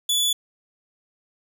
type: tone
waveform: sawtooth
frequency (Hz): 3444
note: A7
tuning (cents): -38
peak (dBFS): -16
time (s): 0.09-0.33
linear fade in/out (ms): 5
effects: none